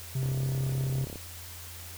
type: tone with pitch glide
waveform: triangle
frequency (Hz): 131.7 to 132.54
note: C3 to C3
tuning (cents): +12 to +23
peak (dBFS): -25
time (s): 0.15-1.05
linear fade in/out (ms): 5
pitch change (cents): +11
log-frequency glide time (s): 0.28-0.5
type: click train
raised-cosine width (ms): 2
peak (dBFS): -27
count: 33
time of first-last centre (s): 0.23-1.158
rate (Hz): 34.5
effects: added 86 Hz sine -45 dBFS peak until 1.97 s + white hiss -45 dBFS RMS until 1.97 s